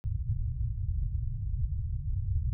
white low-pass noise, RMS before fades -31 dBFS, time 0.04-2.53 s, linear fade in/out 0 ms, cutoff 120 Hz, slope 48 dB/octave, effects none

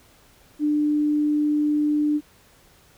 sine tone, 298 Hz, D4, 25 cents sharp, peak -18 dBFS, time 0.59-2.21 s, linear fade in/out 50 ms, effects pink hiss -55 dBFS RMS until 2.97 s

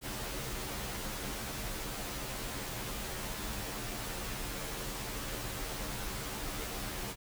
pink noise with comb filter, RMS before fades -39 dBFS, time 0.01-7.16 s, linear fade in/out 50 ms, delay 12 ms, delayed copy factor -1, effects none

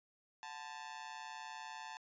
sawtooth tone with amplitude modulation, 880 Hz, A5, in tune, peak -38 dBFS, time 0.43-1.97 s, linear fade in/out 0 ms, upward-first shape sine, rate 140 Hz, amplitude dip 90%, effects resampled to 16000 Hz

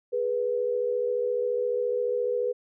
sine tone pair together, 415.8 / 490.2 Hz, G#4 / B4, +2 / -13 cents, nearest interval minor third, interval 285 cents, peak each -30 / -25 dBFS, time 0.12-2.53 s, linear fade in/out 20 ms, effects none

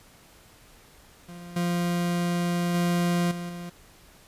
40% pulse tone with level steps, 174.2 Hz, F3, 4 cents flat, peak -39 / -23 / -21 / -31 / -34 dBFS, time 1.28-3.7 s, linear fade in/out 10 ms, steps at 1.56 / 2.74 / 3.31 / 3.49 s, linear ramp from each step 5 ms, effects pink hiss -54 dBFS RMS until 4.27 s + resampled to 32000 Hz

